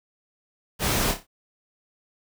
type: noise with echo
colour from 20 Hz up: pink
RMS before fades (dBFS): -24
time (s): 0.79-1.15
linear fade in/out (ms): 50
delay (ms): 30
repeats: 4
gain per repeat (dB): -8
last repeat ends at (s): 1.27
effects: none